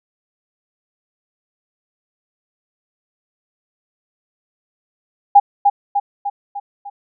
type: tone with echo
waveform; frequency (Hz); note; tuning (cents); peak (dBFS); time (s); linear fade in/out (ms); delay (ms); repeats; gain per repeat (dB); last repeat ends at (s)
sine; 810; G#5; -43; -3; 5.35-5.4; 10; 300; 5; -5; 6.9
effects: none